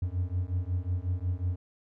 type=beating tone pair; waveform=triangle; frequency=87.4 / 92.9 Hz; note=F2 / F#2; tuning=+2 / +7 cents; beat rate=5.5 Hz; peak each=-29 / -29 dBFS; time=0.02-1.56 s; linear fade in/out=5 ms; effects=none